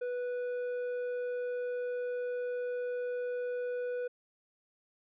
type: tone with tanh clipping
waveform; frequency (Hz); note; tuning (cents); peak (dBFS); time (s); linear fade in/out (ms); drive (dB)
triangle; 492.4; B4; -5; -34; 0.01-4.08; 10; 11
effects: none